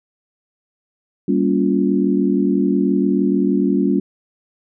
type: chord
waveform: sine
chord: G half-diminished seventh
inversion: none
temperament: just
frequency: 196 / 235.2 / 282.2 / 352.8 Hz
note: G3 / Bb3 / Db4 / F4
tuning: 0 / +16 / +31 / +18 cents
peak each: -18 / -21 / -18 / -21 dBFS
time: 1.28-4 s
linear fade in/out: 5 ms
effects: none